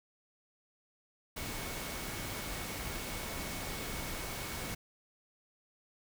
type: tone in noise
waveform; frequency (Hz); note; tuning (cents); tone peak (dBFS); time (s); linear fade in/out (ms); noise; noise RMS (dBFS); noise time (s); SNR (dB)
sine; 2213; C#7; -3; -50; 1.36-4.75; 10; pink; -40; 1.36-4.75; -13
effects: none